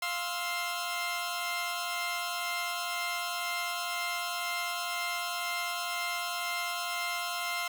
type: tone cluster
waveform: 15% pulse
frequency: 700 / 1049 / 1309 Hz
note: F5 / C6 / E6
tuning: +4 / +4 / -13 cents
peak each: -29 / -29 / -33 dBFS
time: 0.02-7.68 s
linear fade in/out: 5 ms
effects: none